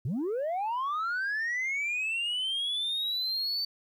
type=linear sweep; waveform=sine; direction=up; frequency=103.83 to 4567 Hz; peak=-26 dBFS; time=0.05-3.65 s; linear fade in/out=5 ms; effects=tanh soft clip ceiling -27 dBFS + 11-bit